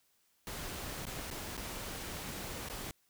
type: noise with dropouts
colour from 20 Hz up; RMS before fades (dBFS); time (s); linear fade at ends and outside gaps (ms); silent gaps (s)
pink; -42; 0.47-2.91; 1; 1.054-1.067 / 1.303-1.311 / 1.569-1.576 / 2.687-2.698
effects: white hiss -73 dBFS RMS until 3.09 s